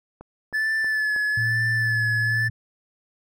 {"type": "click train", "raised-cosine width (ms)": 1, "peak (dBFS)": -26, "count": 4, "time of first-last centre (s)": [0.21, 1.162], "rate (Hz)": 3.15}
{"type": "tone with vibrato", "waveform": "triangle", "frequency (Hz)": 1734, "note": "A6", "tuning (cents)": -26, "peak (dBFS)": -19, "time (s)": [0.53, 2.49], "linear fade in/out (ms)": 20, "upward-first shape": "sine", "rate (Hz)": 1.1, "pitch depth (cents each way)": 33}
{"type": "tone", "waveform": "sine", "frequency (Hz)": 115.3, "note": "A#2", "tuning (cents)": -19, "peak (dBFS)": -25, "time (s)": [1.37, 2.5], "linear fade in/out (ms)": 5}
{"effects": []}